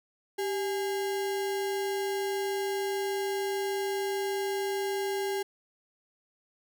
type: tone with sample-and-hold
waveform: sine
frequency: 391.7 Hz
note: G4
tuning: 1 cent flat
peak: -28 dBFS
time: 0.38-5.43 s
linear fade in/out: 10 ms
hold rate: 1225 Hz
effects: none